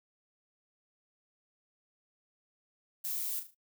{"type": "noise with echo", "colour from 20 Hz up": "violet", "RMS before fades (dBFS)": -36, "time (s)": [3.04, 3.4], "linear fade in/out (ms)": 10, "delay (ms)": 37, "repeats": 4, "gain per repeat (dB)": -8, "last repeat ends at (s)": 3.548, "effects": ["noise-tail reverb RT60 0.1 s tail -21 dB re dry"]}